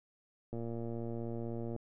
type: click train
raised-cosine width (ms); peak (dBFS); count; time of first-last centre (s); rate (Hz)
2; -28; 144; 0.53-1.763; 116
effects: none